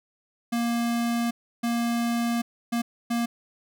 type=tone bursts at uneven times; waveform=square; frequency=235 Hz; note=A#3; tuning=14 cents sharp; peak=-24 dBFS; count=4; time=0.52-1.31 / 1.63-2.42 / 2.72-2.82 / 3.1-3.26 s; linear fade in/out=10 ms; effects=none